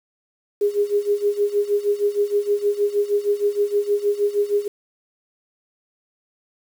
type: tone with tremolo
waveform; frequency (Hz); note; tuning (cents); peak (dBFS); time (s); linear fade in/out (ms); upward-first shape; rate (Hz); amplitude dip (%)
sine; 410.1; G#4; -22; -14; 0.61-4.68; 5; sine; 6.4; 85
effects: 7-bit